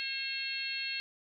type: harmonic tone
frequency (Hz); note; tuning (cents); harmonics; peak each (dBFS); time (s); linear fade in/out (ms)
539; C#5; -49; 3 / 4 / 5 / 6 / 7 / 8; -44 / -43 / -37 / -45 / -48 / -38; 0-1; 0
effects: none